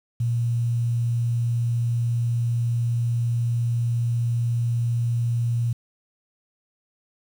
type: tone with quantisation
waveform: sine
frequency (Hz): 118.1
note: A#2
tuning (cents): +23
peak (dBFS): -20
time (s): 0.2-5.73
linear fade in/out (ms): 5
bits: 8
effects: none